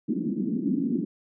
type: band-pass noise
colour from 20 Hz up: white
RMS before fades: -27 dBFS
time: 0.08-1.05 s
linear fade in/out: 10 ms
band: 180 to 310 Hz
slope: 48 dB/octave
effects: none